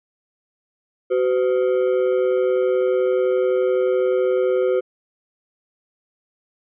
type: ring-modulated tone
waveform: triangle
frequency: 442 Hz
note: A4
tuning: 8 cents sharp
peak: -11 dBFS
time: 1.1-4.81 s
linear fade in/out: 20 ms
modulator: 65.8 Hz
effects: resampled to 8000 Hz